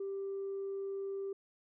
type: tone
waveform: sine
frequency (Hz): 392.4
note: G4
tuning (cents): +2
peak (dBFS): -35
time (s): 0-1.33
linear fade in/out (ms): 5
effects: tanh soft clip ceiling -33 dBFS